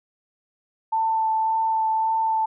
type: tone with vibrato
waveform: sine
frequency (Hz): 887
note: A5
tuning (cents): +14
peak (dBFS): -19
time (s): 0.92-2.46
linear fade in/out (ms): 10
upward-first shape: sine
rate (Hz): 1.8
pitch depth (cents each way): 11
effects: none